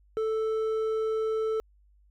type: tone with hard clipping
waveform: sine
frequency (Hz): 440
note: A4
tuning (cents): 0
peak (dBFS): -27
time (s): 0.17-1.6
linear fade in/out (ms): 0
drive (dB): 5
effects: added 50 Hz sine -58 dBFS peak until 2.1 s